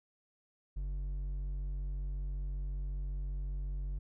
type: tone with hard clipping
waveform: sine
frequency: 47.33 Hz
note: F#1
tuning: 40 cents sharp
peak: -36 dBFS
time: 0.76-3.99 s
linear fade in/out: 10 ms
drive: 5 dB
effects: none